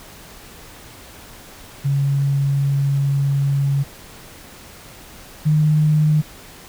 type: tone pair in turn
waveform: sine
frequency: 139.4 / 152.72 Hz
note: C#3 / D#3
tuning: +10 / -32 cents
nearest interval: major second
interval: 158 cents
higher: second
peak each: -15 / -12 dBFS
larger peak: second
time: 1.84-3.84 / 5.45-6.22 s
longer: first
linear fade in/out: 20 ms
effects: pink hiss -41 dBFS RMS until 6.68 s